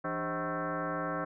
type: tone with frequency modulation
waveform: sine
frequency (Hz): 400.1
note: G4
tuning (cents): +35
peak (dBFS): -31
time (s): 0.04-1.25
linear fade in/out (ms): 10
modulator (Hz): 232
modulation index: 5
effects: none